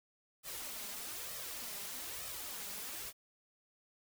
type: noise with flanger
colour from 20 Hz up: white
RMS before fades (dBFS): -44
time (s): 0.43-3.13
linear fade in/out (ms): 50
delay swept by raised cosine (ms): 1.6 to 5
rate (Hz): 1.1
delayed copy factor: +0.6
effects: none